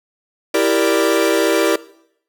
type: chord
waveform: 45% pulse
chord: E half-diminished seventh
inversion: none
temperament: equal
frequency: 329.6 / 392 / 466.2 / 587.3 Hz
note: E4 / G4 / Bb4 / D5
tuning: 0 / 0 / 0 / 0 cents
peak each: -19 dBFS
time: 0.54-1.76 s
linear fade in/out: 5 ms
effects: noise-tail reverb RT60 0.7 s tail -19 dB re dry